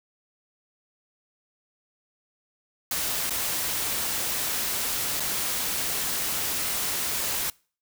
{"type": "noise with dropouts", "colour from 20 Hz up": "white", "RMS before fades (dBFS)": -28, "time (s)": [2.91, 7.5], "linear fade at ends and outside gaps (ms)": 2, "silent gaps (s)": [[3.296, 3.306], [5.199, 5.203]], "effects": ["noise-tail reverb RT60 0.4 s tail -25 dB re dry"]}